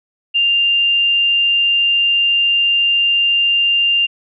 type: tone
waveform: sine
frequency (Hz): 2794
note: F7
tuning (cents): 0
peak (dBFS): -11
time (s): 0.34-4.07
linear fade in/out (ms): 20
effects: none